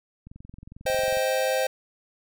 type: click train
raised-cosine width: 5 ms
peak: -31 dBFS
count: 21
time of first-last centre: 0.27-1.171 s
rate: 22.2 Hz
type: chord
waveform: square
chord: C minor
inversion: none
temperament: just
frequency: 523.3 / 627.9 / 784.9 Hz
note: C5 / Eb5 / G5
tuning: 0 / +16 / +2 cents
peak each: -25 / -29 / -31 dBFS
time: 0.86-1.67 s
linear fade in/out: 5 ms
effects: none